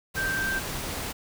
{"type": "tone in noise", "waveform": "sine", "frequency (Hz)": 1568, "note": "G6", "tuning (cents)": 0, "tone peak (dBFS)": -26, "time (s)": [0.16, 0.6], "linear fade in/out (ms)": 20, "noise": "pink", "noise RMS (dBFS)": -33, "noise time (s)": [0.14, 1.13], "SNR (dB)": 4, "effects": []}